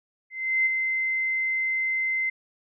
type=tone with ADSR envelope; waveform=sine; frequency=2070 Hz; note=C7; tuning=19 cents flat; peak=-18 dBFS; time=0.3-2.3 s; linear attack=360 ms; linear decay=17 ms; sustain=-5 dB; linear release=8 ms; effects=none